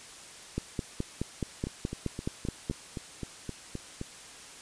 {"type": "two click trains", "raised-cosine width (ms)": 3, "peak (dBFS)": [-17, -22], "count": [11, 10], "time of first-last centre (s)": [[0.58, 2.699], [1.67, 4.014]], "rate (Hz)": [4.72, 3.84], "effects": ["white hiss -48 dBFS RMS until 4.61 s", "resampled to 22050 Hz"]}